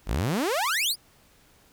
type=exponential sweep; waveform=sawtooth; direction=up; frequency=41.46 to 5274 Hz; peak=-20 dBFS; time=0.06-0.96 s; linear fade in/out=50 ms; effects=pink hiss -59 dBFS RMS until 1.72 s